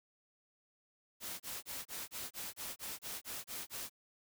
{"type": "noise bursts", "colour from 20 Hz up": "white", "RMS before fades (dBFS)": -43, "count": 12, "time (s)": [1.2, 3.897], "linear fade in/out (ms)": 50, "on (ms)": 200, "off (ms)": 27, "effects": []}